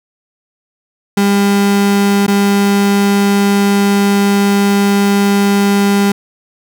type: tone with dropouts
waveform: 35% pulse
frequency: 200.6 Hz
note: G3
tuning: 40 cents sharp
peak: -7 dBFS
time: 1.17-6.12 s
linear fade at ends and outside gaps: 5 ms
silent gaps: 2.266-2.279 s
effects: none